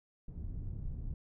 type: low-pass noise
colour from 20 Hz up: pink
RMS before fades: -40 dBFS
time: 0.28-1.14 s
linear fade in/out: 2 ms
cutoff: 120 Hz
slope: 12 dB/octave
effects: none